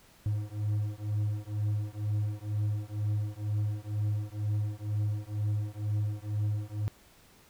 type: beating tone pair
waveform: triangle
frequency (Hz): 103.83 / 105.93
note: G#2 / G#2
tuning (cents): 0 / +35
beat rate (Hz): 2.1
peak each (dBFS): -30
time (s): 0.26-6.88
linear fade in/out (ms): 0
effects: pink hiss -59 dBFS RMS until 7.49 s

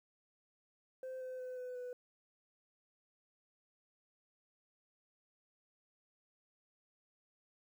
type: tone with pitch steps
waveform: sine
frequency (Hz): 518 / 512.3 / 506.8 / 501.2 / 495.8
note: C5 / C5 / B4 / B4 / B4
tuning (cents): -17 / -37 / +45 / +25 / +7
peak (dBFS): -39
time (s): 1.03-1.93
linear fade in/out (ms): 2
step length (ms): 180
effects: tanh soft clip ceiling -41 dBFS + 12-bit

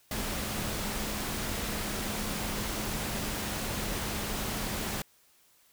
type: tone in noise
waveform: sine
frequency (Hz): 210.2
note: G#3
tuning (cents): +21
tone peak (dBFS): -41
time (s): 0.11-5.02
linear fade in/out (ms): 2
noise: pink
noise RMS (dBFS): -34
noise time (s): 0.11-5.02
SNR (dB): -10
effects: white hiss -64 dBFS RMS until 5.72 s

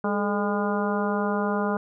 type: harmonic tone with a mistuned harmonic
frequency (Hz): 203.5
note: G#3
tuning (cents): -35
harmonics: 1 / 2 / 3 / 4 / 5 / 6 / 7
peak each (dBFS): -26 / -29 / -31 / -32 / -33 / -34 / -34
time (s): 0.04-1.77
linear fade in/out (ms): 2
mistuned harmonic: 2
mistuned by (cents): +75
effects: none

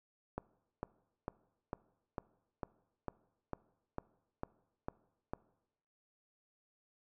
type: click train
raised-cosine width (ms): 1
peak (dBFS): -24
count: 12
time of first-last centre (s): 0.38-5.335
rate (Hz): 2.22
effects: noise-tail reverb RT60 0.9 s tail -21 dB re dry

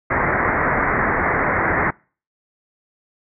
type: low-pass noise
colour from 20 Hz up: white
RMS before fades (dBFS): -19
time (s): 0.1-1.91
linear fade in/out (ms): 10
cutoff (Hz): 2100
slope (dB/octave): 96
effects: noise-tail reverb RT60 0.4 s tail -26 dB re dry

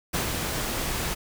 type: noise with ADSR envelope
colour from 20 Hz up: pink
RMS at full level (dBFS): -26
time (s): 0.13-1.15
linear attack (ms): 16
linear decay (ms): 130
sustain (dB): -3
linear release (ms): 20
effects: none

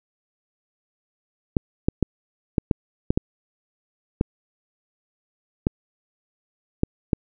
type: clicks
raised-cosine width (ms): 3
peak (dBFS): -5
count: 11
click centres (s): 1.568 / 1.885 / 2.027 / 2.582 / 2.712 / 3.105 / 3.175 / 4.211 / 5.669 / 6.834 / 7.132
effects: none

